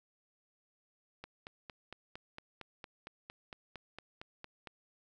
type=click train; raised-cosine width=0.3 ms; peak=-29 dBFS; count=16; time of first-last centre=1.24-4.672 s; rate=4.37 Hz; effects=none